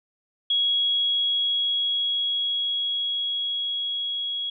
sine tone with level ramp, 3322 Hz, G#7, in tune, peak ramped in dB -19 to -26 dBFS, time 0.5-4.5 s, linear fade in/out 5 ms, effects none

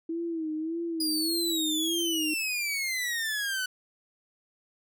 sine tone with vibrato, 324 Hz, E4, 30 cents flat, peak -29 dBFS, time 0.09-2.34 s, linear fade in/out 5 ms, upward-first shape sine, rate 1.7 Hz, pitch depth 80 cents each way
sawtooth exponential sweep, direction down, 4931 to 1486 Hz, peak -25 dBFS, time 1-3.66 s, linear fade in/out 5 ms
effects none

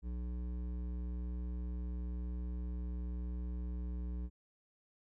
triangle tone with hard clipping, 60.5 Hz, B1, 35 cents flat, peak -39 dBFS, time 0.02-4.3 s, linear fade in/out 50 ms, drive 15 dB, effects none

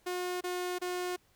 sawtooth tone bursts, 360 Hz, F#4, 47 cents flat, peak -29 dBFS, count 3, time 0.06-1.164 s, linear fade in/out 10 ms, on 350 ms, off 27 ms, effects pink hiss -68 dBFS RMS until 1.35 s

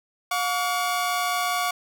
sawtooth tone pair together, 716 / 1136.6 Hz, F5 / C#6, +43 / +43 cents, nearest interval minor sixth, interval 800 cents, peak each -22 dBFS, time 0.31-1.71 s, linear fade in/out 5 ms, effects none

